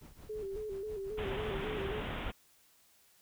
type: noise with tremolo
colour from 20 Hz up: brown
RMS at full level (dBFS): -47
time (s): 0.01-1.85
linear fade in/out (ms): 5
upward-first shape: triangle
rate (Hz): 5.7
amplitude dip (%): 95
type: tone with vibrato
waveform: sine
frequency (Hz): 408.8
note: G#4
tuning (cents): -27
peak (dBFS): -37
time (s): 0.29-2.01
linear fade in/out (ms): 10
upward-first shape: square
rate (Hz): 3.7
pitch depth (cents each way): 80
type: low-pass noise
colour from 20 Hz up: pink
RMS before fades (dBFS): -39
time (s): 1.17-2.32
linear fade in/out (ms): 20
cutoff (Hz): 3500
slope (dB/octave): 96
effects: white hiss -66 dBFS RMS until 3.21 s